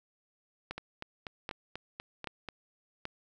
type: two click trains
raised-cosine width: 0.3 ms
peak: -23 / -21 dBFS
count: 8 / 4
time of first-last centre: 0.78-2.487 / 0.71-3.054 s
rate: 4.1 / 1.28 Hz
effects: none